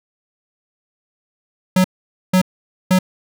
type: tone bursts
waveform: square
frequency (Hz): 185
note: F#3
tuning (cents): 0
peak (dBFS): -11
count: 3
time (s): 1.76-2.989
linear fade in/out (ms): 5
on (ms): 83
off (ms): 490
effects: none